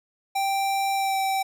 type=tone with pitch glide; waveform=square; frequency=784 to 774.1 Hz; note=G5 to G5; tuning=0 to -22 cents; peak=-23 dBFS; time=0.35-1.43 s; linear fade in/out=10 ms; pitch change=-22 cents; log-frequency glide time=0.95-1.17 s; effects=none